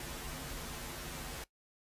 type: noise with comb filter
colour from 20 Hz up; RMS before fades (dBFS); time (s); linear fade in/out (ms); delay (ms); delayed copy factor
pink; -43; 0-1.44; 2; 10; -0.9
effects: noise-tail reverb RT60 0.1 s tail -18 dB re dry + resampled to 32000 Hz